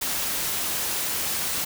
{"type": "noise", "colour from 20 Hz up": "white", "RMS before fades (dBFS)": -27, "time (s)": [0.01, 1.65], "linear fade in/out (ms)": 10, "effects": []}